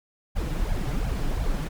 brown noise with flanger, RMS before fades -26 dBFS, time 0.35-1.69 s, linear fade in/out 20 ms, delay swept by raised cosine 1.2 to 7 ms, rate 2.8 Hz, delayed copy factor +0.9, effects none

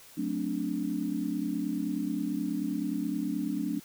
sine chord, D dominant seventh, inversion first, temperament just, 183.54 / 220.2 / 264.3 / 293.7 Hz, F#3 / A3 / C4 / D4, -14 / +2 / +18 / 0 cents, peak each -36 / -35 / -35 / -32 dBFS, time 0.17-3.8 s, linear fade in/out 10 ms, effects white hiss -53 dBFS RMS until 3.84 s

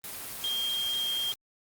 sine tone in noise, 3213 Hz, G7, 42 cents sharp, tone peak -28 dBFS, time 0.44-1.32 s, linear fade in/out 0 ms, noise white, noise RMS -39 dBFS, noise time 0.04-1.34 s, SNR +8 dB, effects Opus 32 kbps

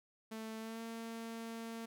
sawtooth tone with pitch glide, 221.2 to 227.9 Hz, A3 to A#3, +9 to -39 cents, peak -39 dBFS, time 0.31-1.86 s, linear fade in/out 10 ms, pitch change +52 cents, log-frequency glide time 0.59-0.81 s, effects none

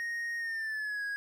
triangle tone with pitch glide, 1864.7 to 1651.7 Hz, A#6 to G#6, 0 to -10 cents, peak -31 dBFS, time 0-1.16 s, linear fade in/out 0 ms, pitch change -210 cents, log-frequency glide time 0.38-1.04 s, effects none

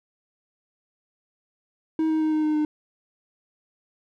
triangle tone with pitch steps, 317.7 / 314.8 / 311.9 / 309 / 306.2 / 303.4 Hz, D#4 / D#4 / D#4 / D#4 / D#4 / D#4, +36 / +20 / +4 / -12 / -28 / -44 cents, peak -18 dBFS, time 1.99-2.65 s, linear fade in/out 2 ms, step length 110 ms, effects none

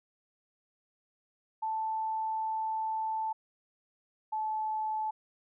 sine tone pair in turn, 880 / 867.4 Hz, A5 / A5, 0 / -25 cents, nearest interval unison, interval 25 cents, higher first, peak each -30 / -30 dBFS, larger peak neither, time 1.62-3.33 / 4.32-5.11 s, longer first, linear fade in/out 10 ms, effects none

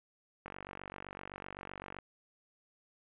click train, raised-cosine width 0.5 ms, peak -28 dBFS, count 74, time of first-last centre 0.46-1.987 s, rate 47.8 Hz, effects resampled to 8000 Hz + 9-bit

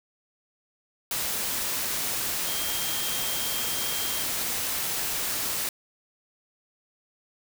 sine tone in noise, 3200 Hz, G7, 35 cents sharp, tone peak -36 dBFS, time 2.47-4.23 s, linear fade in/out 2 ms, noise white, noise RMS -29 dBFS, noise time 1.11-5.69 s, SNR -10 dB, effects none

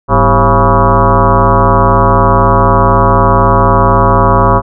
sine tone with frequency modulation, 542 Hz, C#5, 39 cents flat, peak -4 dBFS, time 0.08-4.62 s, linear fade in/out 50 ms, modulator 146 Hz, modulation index 4.6, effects none

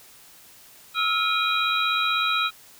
sine tone cluster, 1302 / 1398 / 2450 / 3237 / 3865 Hz, E6 / F6 / D#7 / G#7 / B7, -22 / +1 / -27 / -45 / -38 cents, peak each -25 / -29 / -26 / -33 / -26 dBFS, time 0.94-2.51 s, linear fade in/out 50 ms, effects white hiss -50 dBFS RMS until 2.79 s

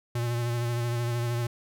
square tone with vibrato, 119.1 Hz, A#2, 38 cents sharp, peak -27 dBFS, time 0.15-1.47 s, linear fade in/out 5 ms, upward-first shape sine, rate 13 Hz, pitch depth 28 cents each way, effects none

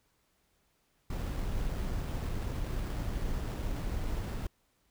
brown noise with sample-and-hold, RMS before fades -34 dBFS, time 1.1-4.47 s, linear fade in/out 5 ms, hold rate 6300 Hz, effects pink hiss -73 dBFS RMS until 4.9 s

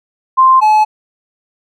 sine / triangle tone pair in turn, 1046.5 / 857.2 Hz, C6 / A5, 0 / -45 cents, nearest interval minor third, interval 345 cents, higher first, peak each -4 dBFS, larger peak neither, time 0.37-0.61 / 0.61-0.85 s, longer neither, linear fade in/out 20 ms, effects none

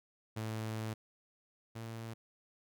sawtooth tone pair in turn, 110 / 113.62 Hz, A2 / A#2, 0 / -44 cents, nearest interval minor second, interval 56 cents, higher second, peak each -33 / -38 dBFS, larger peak first, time 0.36-0.94 / 1.75-2.14 s, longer first, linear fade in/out 10 ms, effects none

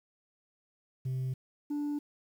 sine tone pair in turn, 130 / 292.5 Hz, C3 / D4, -11 / -7 cents, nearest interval octave + major second, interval 1404 cents, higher second, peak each -28 dBFS, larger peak neither, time 1.05-1.34 / 1.7-1.99 s, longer neither, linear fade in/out 10 ms, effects tanh soft clip ceiling -30 dBFS + 10-bit

